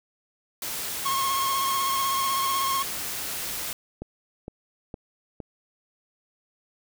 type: noise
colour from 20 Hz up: white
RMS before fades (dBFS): -32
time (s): 0.62-3.73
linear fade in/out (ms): 2
type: tone with vibrato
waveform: 45% pulse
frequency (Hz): 1083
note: C#6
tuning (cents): -41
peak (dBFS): -24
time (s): 1.05-2.83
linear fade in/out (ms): 10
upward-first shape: sine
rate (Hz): 16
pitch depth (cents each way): 29
type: click train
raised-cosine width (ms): 2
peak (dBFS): -22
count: 4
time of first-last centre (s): 4.02-5.402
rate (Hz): 2.17
effects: none